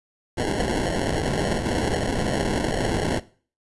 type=noise with sample-and-hold; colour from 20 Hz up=blue; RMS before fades=-24 dBFS; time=0.37-3.2 s; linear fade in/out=10 ms; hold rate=1225 Hz; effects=noise-tail reverb RT60 0.4 s tail -18 dB re dry + resampled to 24000 Hz